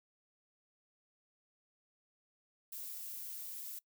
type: noise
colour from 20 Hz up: violet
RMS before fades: -45 dBFS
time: 2.72-3.79 s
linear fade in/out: 5 ms
effects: noise-tail reverb RT60 0.1 s tail -22 dB re dry